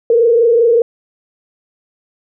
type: tone with frequency modulation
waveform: sine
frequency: 465.8 Hz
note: A#4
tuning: 1 cent flat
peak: -7 dBFS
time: 0.1-0.82 s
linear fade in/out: 2 ms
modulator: 25.1 Hz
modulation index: 0.82
effects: none